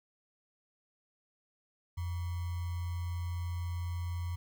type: tone with sample-and-hold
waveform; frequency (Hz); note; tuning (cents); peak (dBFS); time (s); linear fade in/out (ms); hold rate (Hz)
sine; 87; F2; -6; -33; 1.97-4.36; 10; 1050
effects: none